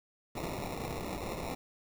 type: noise with sample-and-hold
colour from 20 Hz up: white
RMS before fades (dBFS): -38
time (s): 0.35-1.55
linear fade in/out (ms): 5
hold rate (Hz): 1575
effects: none